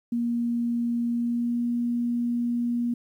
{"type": "tone with pitch glide", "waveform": "sine", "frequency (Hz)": [236.5, 238.8], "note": ["A#3", "A#3"], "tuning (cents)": [25, 42], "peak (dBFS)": -23, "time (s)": [0.12, 2.94], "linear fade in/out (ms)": 5, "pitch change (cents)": 17, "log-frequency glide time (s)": [1.1, 1.63], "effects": ["10-bit"]}